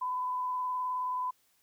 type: tone with vibrato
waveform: sine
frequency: 1005 Hz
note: B5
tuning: 30 cents sharp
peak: -30 dBFS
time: 0.01-1.31 s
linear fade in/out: 10 ms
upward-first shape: square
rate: 19 Hz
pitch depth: 12 cents each way
effects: white hiss -70 dBFS RMS until 1.62 s